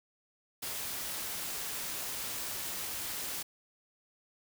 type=noise; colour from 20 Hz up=white; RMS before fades=-38 dBFS; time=0.62-3.43 s; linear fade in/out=10 ms; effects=none